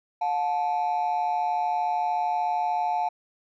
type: ring-modulated tone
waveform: triangle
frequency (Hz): 795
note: G5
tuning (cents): +24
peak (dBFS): -17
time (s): 0.21-3.09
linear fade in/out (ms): 10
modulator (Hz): 76.6
effects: tanh soft clip ceiling -17 dBFS + resampled to 16000 Hz